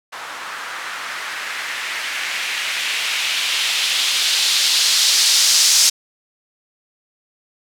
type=noise with low-pass filter sweep; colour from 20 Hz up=violet; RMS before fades=-19 dBFS; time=0.12-5.9 s; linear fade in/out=10 ms; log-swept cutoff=1200 to 5500 Hz; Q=1.6; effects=none